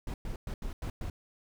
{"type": "noise bursts at uneven times", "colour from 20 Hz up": "brown", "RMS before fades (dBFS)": -36, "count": 6, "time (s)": [[0.07, 0.14], [0.25, 0.36], [0.47, 0.54], [0.62, 0.73], [0.82, 0.9], [1.01, 1.1]], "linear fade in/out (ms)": 2, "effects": []}